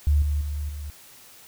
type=tone with level steps; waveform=sine; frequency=73.42 Hz; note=D2; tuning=in tune; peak=-16 / -21 / -26 / -31 dBFS; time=0.07-0.9 s; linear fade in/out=0 ms; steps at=0.22 / 0.41 / 0.69 s; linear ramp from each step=2 ms; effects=white hiss -49 dBFS RMS until 1.47 s